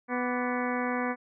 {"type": "harmonic tone with a mistuned harmonic", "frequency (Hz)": 247.8, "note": "B3", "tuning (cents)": 6, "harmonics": [1, 2, 3, 4, 5, 6, 7, 8, 9], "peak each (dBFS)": [-31, -34, -36, -37, -38, -39, -39, -40, -41], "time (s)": [0.08, 1.16], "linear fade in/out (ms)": 50, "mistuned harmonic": 5, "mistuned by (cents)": -91, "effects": []}